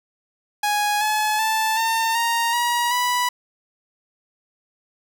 sawtooth tone with pitch steps, 830.6 / 854.4 / 879 / 904.2 / 930.2 / 956.9 / 984.3 Hz, G#5 / G#5 / A5 / A5 / A#5 / A#5 / B5, 0 / +49 / -2 / +47 / -4 / +45 / -6 cents, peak -15 dBFS, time 0.63-3.29 s, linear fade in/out 5 ms, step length 380 ms, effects none

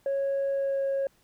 sine tone with pitch glide, 551 to 546.9 Hz, C#5 to C#5, -11 to -23 cents, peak -23 dBFS, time 0.06-1.07 s, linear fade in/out 2 ms, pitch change -12 cents, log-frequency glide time 0.54-0.81 s, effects tanh soft clip ceiling -23 dBFS + pink hiss -65 dBFS RMS until 1.23 s

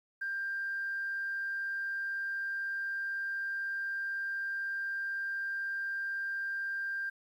sine tone, 1589 Hz, G6, 23 cents sharp, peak -32 dBFS, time 0.21-7.1 s, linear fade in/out 10 ms, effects tanh soft clip ceiling -28 dBFS + 11-bit

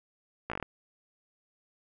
slowing click train, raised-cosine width 0.5 ms, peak -19 dBFS, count 7, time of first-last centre 0.5-0.627 s, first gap 16 ms, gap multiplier 1.11, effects none

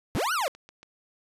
40% pulse linear two-way sweep, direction up then down, 58.27 to 1522 to 491.7 Hz, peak -24 dBFS, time 0.15-0.48 s, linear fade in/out 0 ms, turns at 0.33 s
click train, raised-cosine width 0.2 ms, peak -31 dBFS, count 5, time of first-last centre 0.27-0.83 s, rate 7.14 Hz
effects resampled to 32000 Hz + 10-bit

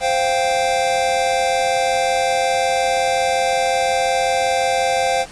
square chord, C suspended fourth, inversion none, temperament equal, 523.3 / 698.5 / 784 Hz, C5 / F5 / G5, 0 / 0 / 0 cents, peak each -21 dBFS, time 0-5.26 s, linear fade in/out 50 ms, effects pink hiss -39 dBFS RMS until 5.31 s + resampled to 22050 Hz

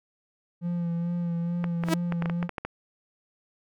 triangle tone with vibrato, 171.6 Hz, F3, 30 cents flat, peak -24 dBFS, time 0.61-2.49 s, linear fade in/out 50 ms, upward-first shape sine, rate 2.3 Hz, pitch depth 26 cents each way
clicks, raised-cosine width 0.5 ms, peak -16 dBFS, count 11, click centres 1.642 / 1.837 / 1.886 / 2.123 / 2.223 / 2.258 / 2.298 / 2.428 / 2.493 / 2.582 / 2.65 s
sawtooth tone with exponential growth, 324.3 Hz, E4, 28 cents flat, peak -16 dBFS, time 1.82-1.94 s, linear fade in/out 5 ms, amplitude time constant 24 ms
effects none

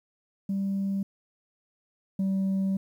sine tone pair in turn, 196 / 192.74 Hz, G3 / G3, 0 / -29 cents, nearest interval unison, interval 29 cents, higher first, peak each -24 / -21 dBFS, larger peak second, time 0.49-1.03 / 2.19-2.77 s, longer second, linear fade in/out 5 ms, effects tanh soft clip ceiling -23 dBFS + 10-bit

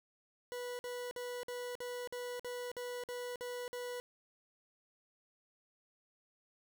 40% pulse tone bursts, 490.7 Hz, B4, 11 cents flat, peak -39 dBFS, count 11, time 0.52-4 s, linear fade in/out 0 ms, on 270 ms, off 51 ms, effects none

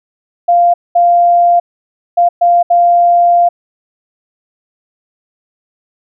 sine tone bursts at uneven times, 696 Hz, F5, 6 cents flat, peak -5 dBFS, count 5, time 0.48-0.74 / 0.95-1.6 / 2.17-2.29 / 2.41-2.63 / 2.7-3.49 s, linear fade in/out 10 ms, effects none

